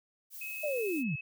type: noise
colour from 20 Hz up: violet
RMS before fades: -45 dBFS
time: 0.3-1.04 s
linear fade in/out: 50 ms
type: tone with pitch glide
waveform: sine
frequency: 2567 to 2585 Hz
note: E7 to E7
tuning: -47 to -34 cents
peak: -38 dBFS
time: 0.41-1.21 s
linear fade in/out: 5 ms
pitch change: +13 cents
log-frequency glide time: 0.51-0.71 s
type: linear sweep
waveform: sine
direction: down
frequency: 626 to 125 Hz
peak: -30 dBFS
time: 0.63-1.16 s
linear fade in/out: 10 ms
effects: none